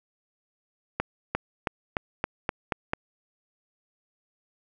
accelerating click train, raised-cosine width 0.5 ms, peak -10 dBFS, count 8, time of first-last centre 1-2.934 s, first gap 350 ms, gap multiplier 0.92, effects none

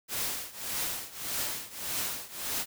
white noise with tremolo, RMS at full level -31 dBFS, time 0.08-2.66 s, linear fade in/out 50 ms, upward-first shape triangle, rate 1.7 Hz, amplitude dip 90%, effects none

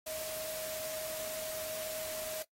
sine tone in noise, 629 Hz, D#5, 19 cents sharp, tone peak -40 dBFS, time 0.06-2.43 s, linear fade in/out 10 ms, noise white, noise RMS -42 dBFS, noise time 0.06-2.43 s, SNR -1 dB, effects noise-tail reverb RT60 0.1 s tail -17 dB re dry + AAC 48 kbps

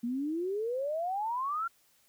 sine exponential sweep, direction up, 230 to 1400 Hz, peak -30 dBFS, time 0.03-1.68 s, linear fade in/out 10 ms, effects white hiss -67 dBFS RMS until 2.08 s

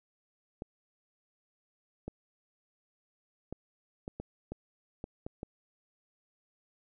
clicks, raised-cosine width 2 ms, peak -25 dBFS, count 9, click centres 0.621 / 2.08 / 3.526 / 4.079 / 4.2 / 4.52 / 5.041 / 5.265 / 5.431 s, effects none

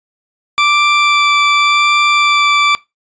20% pulse tone with vibrato, 1171 Hz, D6, 5 cents flat, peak -4 dBFS, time 0.58-2.75 s, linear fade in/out 0 ms, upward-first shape sine, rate 0.88 Hz, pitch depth 8 cents each way, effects noise-tail reverb RT60 0.2 s tail -20 dB re dry + resampled to 16000 Hz

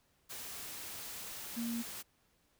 sine tone in noise, 233.1 Hz, A#3, in tune, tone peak -35 dBFS, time 1.56-1.83 s, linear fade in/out 20 ms, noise white, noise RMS -45 dBFS, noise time 0.29-2.03 s, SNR +7 dB, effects pink hiss -73 dBFS RMS until 2.59 s

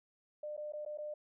sine tone with dropouts, 600 Hz, D5, 37 cents sharp, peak -39 dBFS, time 0.43-1.14 s, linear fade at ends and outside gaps 5 ms, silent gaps 0.567-0.576 / 0.723-0.734 / 0.851-0.861 / 0.975-0.984 s, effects none

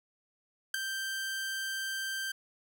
sawtooth tone with ADSR envelope, 1568 Hz, G6, in tune, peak -21 dBFS, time 0.74-2.32 s, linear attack 4 ms, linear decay 5 ms, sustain -9 dB, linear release 7 ms, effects none

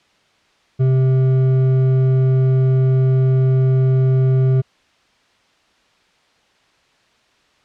sine tone with hard clipping, 130.81 Hz, C3, in tune, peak -13 dBFS, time 0.79-4.62 s, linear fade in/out 20 ms, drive 7 dB, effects white hiss -57 dBFS RMS until 7.64 s + low-pass 4000 Hz 12 dB/octave

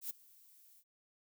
violet noise with ADSR envelope, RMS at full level -39 dBFS, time 0.01-0.84 s, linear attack 90 ms, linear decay 13 ms, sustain -24 dB, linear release 54 ms, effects none

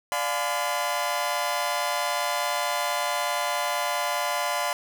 sawtooth chord, D diminished seventh, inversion none, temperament just, 587.3 / 704.8 / 845.8 / 1014.9 Hz, D5 / F5 / Ab5 / Cb6, 0 / +16 / +31 / +47 cents, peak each -27 / -26 / -30 / -25 dBFS, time 0.12-4.73 s, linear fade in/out 0 ms, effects 9-bit

